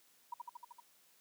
sine tone with echo, 960 Hz, B5, 49 cents flat, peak -38 dBFS, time 0.32-0.34 s, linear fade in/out 5 ms, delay 77 ms, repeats 6, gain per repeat -2 dB, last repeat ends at 0.802 s, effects white hiss -68 dBFS RMS until 1.2 s + high-pass 150 Hz 12 dB/octave

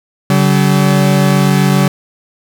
40% pulse tone pair together, 142.25 / 190 Hz, C#3 / F#3, +45 / +46 cents, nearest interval perfect fourth, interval 501 cents, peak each -10 dBFS, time 0.3-1.88 s, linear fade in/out 2 ms, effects none

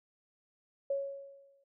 sine tone with exponential decay, 554 Hz, C#5, 1 cent flat, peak -28 dBFS, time 0.9-1.64 s, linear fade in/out 5 ms, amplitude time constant 160 ms, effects none

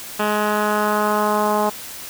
10% pulse tone with low-pass filter sweep, 210.3 Hz, G#3, 22 cents sharp, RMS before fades -19 dBFS, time 0.19-1.7 s, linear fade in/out 10 ms, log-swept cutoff 2200 to 930 Hz, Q 1.9, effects white hiss -34 dBFS RMS until 2.09 s

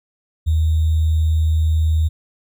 sine tone with sample-and-hold, 79.4 Hz, D#2, 36 cents sharp, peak -13 dBFS, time 0.46-2.09 s, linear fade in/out 20 ms, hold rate 3675 Hz, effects none

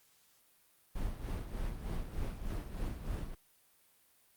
brown noise with tremolo, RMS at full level -36 dBFS, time 0.95-3.35 s, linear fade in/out 10 ms, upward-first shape sine, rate 3.3 Hz, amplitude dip 60%, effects white hiss -68 dBFS RMS until 4.36 s + Opus 48 kbps

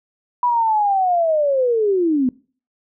sine linear sweep, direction down, 987.8 to 243.5 Hz, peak -14 dBFS, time 0.43-2.29 s, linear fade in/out 2 ms, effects noise-tail reverb RT60 0.4 s tail -22 dB re dry

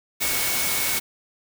sine tone in noise, 2217 Hz, C#7, in tune, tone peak -31 dBFS, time 0.2-1 s, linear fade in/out 20 ms, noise white, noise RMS -24 dBFS, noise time 0.2-1 s, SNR -10 dB, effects none

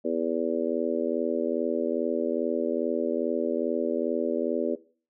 harmonic tone, 82.41 Hz, E2, in tune, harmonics 3 / 4 / 5 / 6 / 7, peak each -31 / -31 / -31 / -31 / -31 dBFS, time 0.04-4.76 s, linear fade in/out 20 ms, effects noise-tail reverb RT60 0.4 s tail -18 dB re dry

